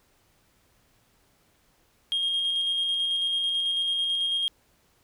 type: tone with tremolo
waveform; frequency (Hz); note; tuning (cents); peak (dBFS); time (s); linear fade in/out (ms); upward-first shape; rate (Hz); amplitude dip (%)
sine; 3238; G#7; -45; -21; 2.12-4.48; 0; square; 9.1; 25
effects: tanh soft clip ceiling -21 dBFS + pink hiss -65 dBFS RMS until 5.03 s

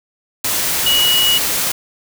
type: tone in noise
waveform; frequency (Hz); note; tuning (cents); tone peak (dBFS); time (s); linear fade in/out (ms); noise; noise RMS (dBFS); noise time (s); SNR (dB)
sine; 2916; F#7; -26; -12; 0.86-1.38; 5; white; -18; 0.44-1.72; +3
effects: none

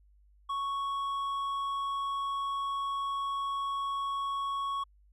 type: tone with hard clipping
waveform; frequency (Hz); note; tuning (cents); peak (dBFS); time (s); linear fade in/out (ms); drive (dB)
sine; 1108.7; C#6; 0; -32; 0.49-4.84; 10; 5
effects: added 50 Hz sine -59 dBFS peak until 5.12 s

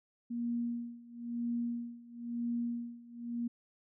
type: tone with tremolo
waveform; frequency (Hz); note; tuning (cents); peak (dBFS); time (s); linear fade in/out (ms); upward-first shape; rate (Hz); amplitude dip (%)
sine; 236.9; A#3; +28; -31; 0.3-3.48; 10; sine; 1; 90
effects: none

